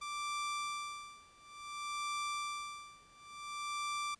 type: tone with tremolo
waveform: sawtooth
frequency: 1174.7 Hz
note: D6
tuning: in tune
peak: -32 dBFS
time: 0.01-4.15 s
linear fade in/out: 10 ms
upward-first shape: sine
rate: 0.57 Hz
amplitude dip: 95%
effects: pink hiss -68 dBFS RMS until 4.19 s + resampled to 22050 Hz